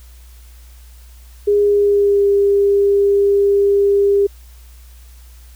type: tone with pitch glide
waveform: sine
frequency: 409.9 to 401.2 Hz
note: G#4 to G4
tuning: -23 to +40 cents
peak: -10 dBFS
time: 1.47-4.27 s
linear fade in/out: 10 ms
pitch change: -37 cents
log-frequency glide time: 1.61-2.27 s
effects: added 60 Hz sine -38 dBFS peak until 5.55 s + white hiss -50 dBFS RMS until 5.55 s